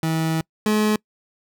30% pulse tone pair in turn, 161 / 213.1 Hz, E3 / G#3, -41 / +45 cents, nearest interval perfect fourth, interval 486 cents, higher second, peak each -17 / -14 dBFS, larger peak second, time 0.03-0.41 / 0.66-0.96 s, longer first, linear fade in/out 2 ms, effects noise-tail reverb RT60 0.1 s tail -26 dB re dry

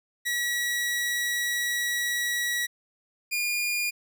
sawtooth tone pair in turn, 1927 / 2423 Hz, B6 / D#7, -43 / -47 cents, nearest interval major third, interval 396 cents, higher second, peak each -22 dBFS, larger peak neither, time 0.25-2.67 / 3.31-3.91 s, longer first, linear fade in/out 20 ms, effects none

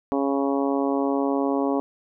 harmonic tone, 138.59 Hz, C#3, in tune, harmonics 2 / 3 / 4 / 5 / 6 / 7 / 8, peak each -23 / -27 / -29 / -31 / -33 / -34 / -35 dBFS, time 0.12-1.8 s, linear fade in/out 0 ms, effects none

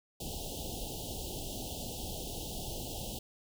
pink band-stop noise, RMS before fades -40 dBFS, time 0.2-3.19 s, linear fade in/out 5 ms, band 860 to 2800 Hz, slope 96 dB/octave, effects none

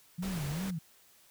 sine tone with vibrato, 164.8 Hz, E3, in tune, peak -33 dBFS, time 0.18-0.79 s, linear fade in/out 10 ms, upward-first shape sine, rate 2.6 Hz, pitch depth 280 cents each way
pink noise, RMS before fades -42 dBFS, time 0.22-0.71 s, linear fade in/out 10 ms
effects white hiss -62 dBFS RMS until 1.3 s

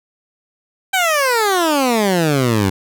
15% pulse exponential sweep, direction down, 784 to 92.5 Hz, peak -7 dBFS, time 0.93-2.7 s, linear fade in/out 10 ms, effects none

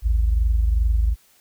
sine tone pair together, 54.64 / 77.2 Hz, A1 / D#2, -11 / -13 cents, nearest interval tritone, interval 598 cents, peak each -16 / -25 dBFS, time 0.02-1.16 s, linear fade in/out 50 ms, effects white hiss -57 dBFS RMS until 1.4 s

